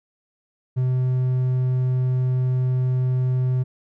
triangle tone, 127.7 Hz, C3, 42 cents flat, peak -16 dBFS, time 0.76-3.64 s, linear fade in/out 20 ms, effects none

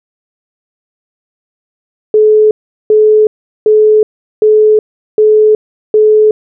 sine tone bursts, 429 Hz, A4, 44 cents flat, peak -3 dBFS, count 6, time 2.14-6.31 s, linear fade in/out 2 ms, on 370 ms, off 390 ms, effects none

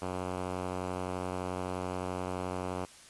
5% pulse tone with low-pass filter, 91.6 Hz, F#2, 17 cents flat, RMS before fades -36 dBFS, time 0.01-2.86 s, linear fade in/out 20 ms, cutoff 2000 Hz, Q 0.57, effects white hiss -54 dBFS RMS until 3.09 s + resampled to 24000 Hz

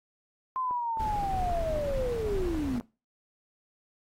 sine linear sweep, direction down, 1046.5 to 230 Hz, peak -28 dBFS, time 0.56-2.8 s, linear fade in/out 0 ms
click train, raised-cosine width 1 ms, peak -29 dBFS, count 9, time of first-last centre 0.71-2.81 s, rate 3.81 Hz
brown noise, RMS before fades -34 dBFS, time 0.99-2.79 s, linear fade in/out 10 ms
effects noise-tail reverb RT60 0.3 s tail -20 dB re dry + AAC 48 kbps

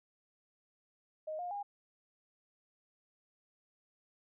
sine tone with pitch steps, 622.3 / 710.7 / 811.7 Hz, D#5 / F5 / G#5, 0 / +30 / -40 cents, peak -37 dBFS, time 1.27-1.63 s, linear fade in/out 10 ms, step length 120 ms, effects none

